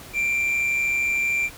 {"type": "tone with amplitude modulation", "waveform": "triangle", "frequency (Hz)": 2362, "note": "D7", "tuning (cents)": 9, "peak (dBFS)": -17, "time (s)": [0.13, 1.5], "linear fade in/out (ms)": 50, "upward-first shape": "sine", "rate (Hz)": 133, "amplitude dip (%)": 35, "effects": ["pink hiss -42 dBFS RMS until 1.57 s"]}